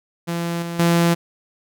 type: tone with level steps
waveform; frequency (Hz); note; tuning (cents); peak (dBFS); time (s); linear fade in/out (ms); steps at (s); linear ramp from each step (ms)
sawtooth; 170; F3; -46; -18 / -22 / -10; 0.27-1.15; 20; 0.62 / 0.79; 5
effects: none